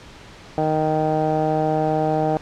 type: tone with low-pass filter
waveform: 15% pulse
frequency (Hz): 155.56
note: D#3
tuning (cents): 0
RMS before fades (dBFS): -20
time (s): 0.58-2.37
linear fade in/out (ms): 0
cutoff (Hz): 800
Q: 4.4
effects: pink hiss -42 dBFS RMS until 2.41 s + low-pass 5000 Hz 12 dB/octave